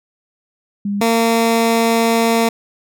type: tone pair in turn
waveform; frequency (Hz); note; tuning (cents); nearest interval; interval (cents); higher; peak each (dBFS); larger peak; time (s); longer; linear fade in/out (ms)
sine / 15% pulse; 202 / 228.9; G#3 / A#3; -48 / -31; major second; 217; second; -17 / -6; second; 0.85-1.01 / 1.01-2.49; second; 5
effects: none